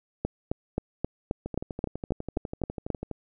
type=two click trains; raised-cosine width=2 ms; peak=-20 / -13 dBFS; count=21 / 11; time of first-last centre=1.46-3.113 / 0.25-2.903 s; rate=12.1 / 3.77 Hz; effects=none